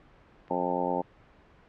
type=click; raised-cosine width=0.2 ms; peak=-32 dBFS; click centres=0.481 s
type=harmonic tone; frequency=89.1 Hz; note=F2; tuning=35 cents sharp; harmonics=2 / 3 / 4 / 5 / 6 / 7 / 8 / 9 / 10; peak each=-37 / -35 / -36 / -36 / -33 / -36 / -42 / -33 / -33 dBFS; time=0.5-1.02 s; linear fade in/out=10 ms
effects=pink hiss -57 dBFS RMS until 1.68 s + low-pass 2000 Hz 12 dB/octave